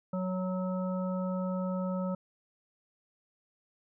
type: harmonic tone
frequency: 185 Hz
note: F#3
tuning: in tune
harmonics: 1 / 3 / 5 / 7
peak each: -31 / -36 / -45 / -43 dBFS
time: 0.13-2.15 s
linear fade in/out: 5 ms
effects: none